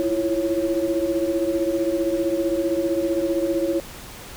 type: tone cluster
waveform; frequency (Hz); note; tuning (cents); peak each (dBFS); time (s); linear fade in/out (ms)
sine; 327.9 / 343.3 / 551; E4 / F4 / C#5; -9 / -30 / -11; -24; 0-3.8; 0
effects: pink hiss -39 dBFS RMS until 4.36 s